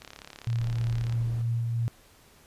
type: click train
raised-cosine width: 0.2 ms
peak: -25 dBFS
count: 40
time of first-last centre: 0.02-1.125 s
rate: 35.3 Hz
type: tone with tremolo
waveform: sine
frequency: 116.54 Hz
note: A#2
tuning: in tune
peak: -24 dBFS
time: 0.47-1.88 s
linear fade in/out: 0 ms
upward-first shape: sine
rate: 3.1 Hz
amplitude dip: 25%
type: noise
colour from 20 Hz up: brown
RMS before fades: -41 dBFS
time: 0.6-1.42 s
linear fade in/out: 5 ms
effects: pink hiss -57 dBFS RMS until 2.46 s + resampled to 32000 Hz